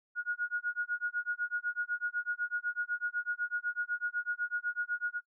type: tone with tremolo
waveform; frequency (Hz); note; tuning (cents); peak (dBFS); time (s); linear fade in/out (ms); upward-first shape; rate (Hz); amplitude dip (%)
sine; 1443; F#6; -44; -28; 0.15-5.21; 50; sine; 8; 100
effects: noise-tail reverb RT60 0.1 s tail -24 dB re dry